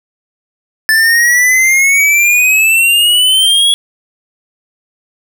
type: exponential sweep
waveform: square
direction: up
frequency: 1749 to 3362 Hz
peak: -7 dBFS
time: 0.89-3.74 s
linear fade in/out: 0 ms
effects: none